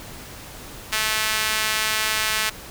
sawtooth tone with high-pass filter, 217.2 Hz, A3, 22 cents flat, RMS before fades -23 dBFS, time 0.92-2.5 s, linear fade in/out 10 ms, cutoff 1800 Hz, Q 0.89, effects pink hiss -39 dBFS RMS until 2.7 s

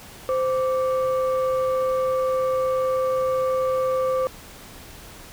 sine tone pair together, 519 / 1166.6 Hz, C5 / D6, -14 / -12 cents, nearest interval octave + major second, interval 1402 cents, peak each -19 / -26 dBFS, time 0.29-4.27 s, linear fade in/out 0 ms, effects tanh soft clip ceiling -15 dBFS + pink hiss -43 dBFS RMS until 5.32 s

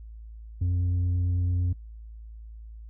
sine tone with tanh clipping, 89.1 Hz, F2, 35 cents sharp, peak -24 dBFS, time 0.61-1.73 s, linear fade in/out 5 ms, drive 4 dB, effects noise-tail reverb RT60 0.1 s tail -19 dB re dry + added 55 Hz sine -40 dBFS peak until 2.89 s

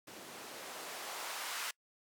blue noise with band-pass filter sweep, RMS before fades -44 dBFS, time 0.07-1.71 s, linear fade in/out 5 ms, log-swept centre 230 to 1200 Hz, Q 1, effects noise-tail reverb RT60 0.1 s tail -25 dB re dry

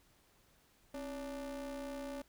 square ring-modulated tone, 150 Hz, D3, 37 cents sharp, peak -39 dBFS, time 0.94-2.22 s, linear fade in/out 5 ms, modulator 418 Hz, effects pink hiss -69 dBFS RMS until 2.28 s

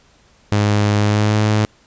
sawtooth tone with pitch glide, 103.83 to 106.69 Hz, G#2 to G#2, 0 to +47 cents, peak -9 dBFS, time 0.52-1.65 s, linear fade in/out 0 ms, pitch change +47 cents, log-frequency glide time 1-1.39 s, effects pink hiss -53 dBFS RMS until 1.86 s + resampled to 16000 Hz

